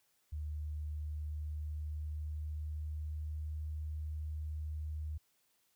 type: tone with pitch glide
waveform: sine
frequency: 75.6 to 76.66 Hz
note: D#2 to D#2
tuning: -49 to -25 cents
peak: -37 dBFS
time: 0.32-5.18 s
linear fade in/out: 10 ms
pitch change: +24 cents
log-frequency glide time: 0.96-3.6 s
effects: white hiss -75 dBFS RMS until 5.75 s